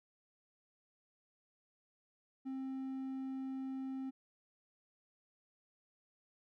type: tone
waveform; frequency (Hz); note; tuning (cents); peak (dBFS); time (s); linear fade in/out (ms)
triangle; 265; C4; +22; -37; 2.45-4.11; 20
effects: none